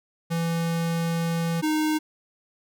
square tone pair in turn, 166.9 / 308.8 Hz, E3 / D#4, +22 / -13 cents, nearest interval major seventh, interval 1065 cents, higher second, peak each -24 / -22 dBFS, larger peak second, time 0.3-1.62 / 1.62-1.99 s, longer first, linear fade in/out 20 ms, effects none

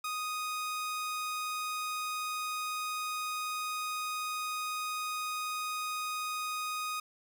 sawtooth tone, 1244.5 Hz, D#6, in tune, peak -30 dBFS, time 0.04-7 s, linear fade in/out 5 ms, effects none

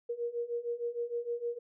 sine beating tone pair, 470.5 / 477 Hz, A#4 / A#4, +16 / +40 cents, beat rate 6.5 Hz, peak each -37 / -35 dBFS, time 0.09-1.59 s, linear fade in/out 10 ms, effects none

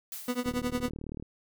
blue noise with exponential decay, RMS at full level -37 dBFS, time 0.12-0.72 s, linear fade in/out 2 ms, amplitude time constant 130 ms
30% pulse tone with tremolo, 246.9 Hz, B3, in tune, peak -23 dBFS, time 0.28-0.9 s, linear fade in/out 2 ms, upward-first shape triangle, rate 11 Hz, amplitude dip 100%
click train, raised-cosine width 3 ms, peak -26 dBFS, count 30, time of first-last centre 0.46-1.225 s, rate 37.9 Hz
effects none

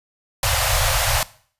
pink band-stop noise, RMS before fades -19 dBFS, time 0.43-1.23 s, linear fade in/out 2 ms, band 130 to 520 Hz, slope 96 dB/octave, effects noise-tail reverb RT60 0.5 s tail -19 dB re dry + resampled to 32000 Hz

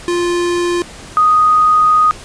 square / sine tone pair in turn, 349.2 / 1244.4 Hz, F4 / D#6, 0 / 0 cents, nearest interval octave + minor seventh, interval 2200 cents, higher second, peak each -14 / -7 dBFS, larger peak second, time 0.08-0.82 / 1.17-2.11 s, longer second, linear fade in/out 0 ms, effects pink hiss -34 dBFS RMS until 2.24 s + resampled to 22050 Hz

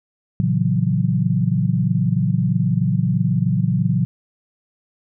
sine chord, F# dominant seventh, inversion first, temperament just, 115.62 / 138.75 / 166.5 / 185 Hz, A#2 / C#3 / E3 / F#3, -14 / +2 / +18 / 0 cents, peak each -21 dBFS, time 0.4-4.05 s, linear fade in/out 0 ms, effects none

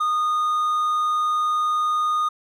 triangle tone, 1230 Hz, D#6, 20 cents flat, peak -17 dBFS, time 0-2.29 s, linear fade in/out 10 ms, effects none

